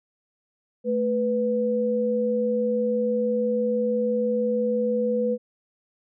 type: tone pair together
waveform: sine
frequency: 220 / 493.9 Hz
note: A3 / B4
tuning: 0 / 0 cents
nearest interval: octave + major second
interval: 1400 cents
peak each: -26 / -22 dBFS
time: 0.84-5.38 s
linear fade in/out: 50 ms
effects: none